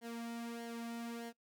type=tone with flanger; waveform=sawtooth; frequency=233.1 Hz; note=A#3; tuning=in tune; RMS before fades=-44 dBFS; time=0.01-1.33 s; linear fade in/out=50 ms; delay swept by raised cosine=0.79 to 2.49 ms; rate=1.6 Hz; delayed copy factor=-0.65; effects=noise-tail reverb RT60 0.1 s tail -22 dB re dry